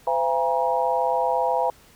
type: tone cluster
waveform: sine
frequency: 510 / 677 / 815 / 949 Hz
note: C5 / E5 / G#5 / A#5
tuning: -44 / +46 / -33 / +31 cents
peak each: -25 dBFS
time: 0.07-1.7 s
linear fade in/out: 2 ms
effects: pink hiss -53 dBFS RMS until 1.95 s